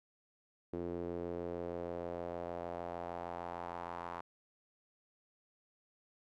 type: tone with band-pass filter sweep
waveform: sawtooth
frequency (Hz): 86.5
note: F2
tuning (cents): -16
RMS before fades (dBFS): -42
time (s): 0.73-4.21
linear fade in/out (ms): 5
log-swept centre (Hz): 370 to 1000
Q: 2.5
effects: none